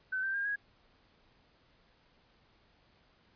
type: tone with pitch steps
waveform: sine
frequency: 1522 / 1564.8 / 1608.8 / 1654 Hz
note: F#6 / G6 / G6 / G#6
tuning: +48 / -4 / +44 / -8 cents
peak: -31 dBFS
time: 0.12-0.56 s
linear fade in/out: 10 ms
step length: 110 ms
effects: pink hiss -67 dBFS RMS until 3.35 s + resampled to 11025 Hz